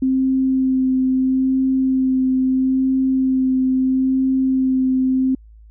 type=tone with vibrato; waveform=sine; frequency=261.6 Hz; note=C4; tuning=in tune; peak=-14 dBFS; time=0.02-5.35 s; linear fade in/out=5 ms; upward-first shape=sine; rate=0.76 Hz; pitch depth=13 cents each way; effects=added 54 Hz sine -41 dBFS peak until 5.7 s